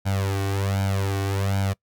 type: tone with flanger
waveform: sawtooth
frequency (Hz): 98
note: G2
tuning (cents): 0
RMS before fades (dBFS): -24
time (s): 0.05-1.74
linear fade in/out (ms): 20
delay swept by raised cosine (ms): 1.3 to 2.7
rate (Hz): 1.3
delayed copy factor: +0.95
effects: noise-tail reverb RT60 0.1 s tail -23 dB re dry